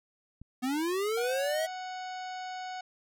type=click; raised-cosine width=5 ms; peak=-34 dBFS; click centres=0.416 s
type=linear sweep; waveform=square; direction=up; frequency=244.2 to 655 Hz; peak=-29 dBFS; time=0.62-1.67 s; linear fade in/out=20 ms
type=harmonic tone; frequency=740 Hz; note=F#5; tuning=in tune; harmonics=1 / 2 / 3 / 4 / 5 / 6 / 7 / 9; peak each=-37 / -46 / -50 / -52 / -55 / -53 / -55 / -56 dBFS; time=1.17-2.81 s; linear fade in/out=5 ms
effects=none